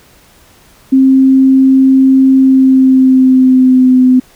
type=tone with pitch glide; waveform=sine; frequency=265.3 to 254.9 Hz; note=C4 to C4; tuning=+24 to -45 cents; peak=-3 dBFS; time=0.92-4.2 s; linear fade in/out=10 ms; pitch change=-69 cents; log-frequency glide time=2.36-4.02 s; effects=pink hiss -44 dBFS RMS until 4.35 s